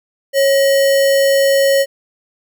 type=tone with sample-and-hold; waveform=sine; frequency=550 Hz; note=C#5; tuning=14 cents flat; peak=-9 dBFS; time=0.33-1.86 s; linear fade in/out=50 ms; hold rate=2450 Hz; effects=none